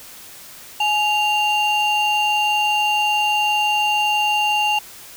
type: ring-modulated tone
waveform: triangle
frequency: 1813 Hz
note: A#6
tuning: 49 cents flat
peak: -11 dBFS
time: 0.8-4.79 s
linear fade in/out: 5 ms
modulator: 972 Hz
effects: white hiss -40 dBFS RMS until 5.16 s